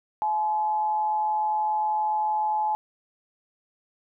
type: tone with amplitude modulation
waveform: sine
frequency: 855 Hz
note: A5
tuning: 50 cents flat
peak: -20 dBFS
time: 0.22-2.75 s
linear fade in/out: 0 ms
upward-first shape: sine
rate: 167 Hz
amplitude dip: 45%
effects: none